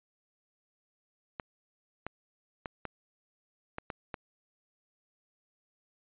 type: clicks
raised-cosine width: 0.5 ms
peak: -21 dBFS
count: 7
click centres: 1.398 / 2.066 / 2.658 / 2.853 / 3.784 / 3.902 / 4.142 s
effects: resampled to 8000 Hz